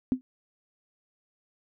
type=tone with exponential decay; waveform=sine; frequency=256.4 Hz; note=C4; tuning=35 cents flat; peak=-17 dBFS; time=0.12-0.21 s; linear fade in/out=0 ms; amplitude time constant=19 ms; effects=none